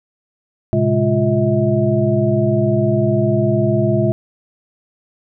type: tone cluster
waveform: sine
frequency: 112.9 / 132.8 / 206.2 / 350.7 / 641 Hz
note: A2 / C3 / G#3 / F4 / E5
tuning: +45 / +26 / -12 / +7 / -49 cents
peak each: -19 dBFS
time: 0.73-4.12 s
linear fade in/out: 0 ms
effects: none